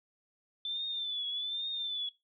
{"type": "tone with vibrato", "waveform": "sine", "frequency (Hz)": 3520, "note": "A7", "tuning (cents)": 0, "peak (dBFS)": -33, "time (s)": [0.65, 2.09], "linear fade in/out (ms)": 2, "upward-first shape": "triangle", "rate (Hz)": 1.2, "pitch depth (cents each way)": 89, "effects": ["noise-tail reverb RT60 0.2 s tail -17 dB re dry"]}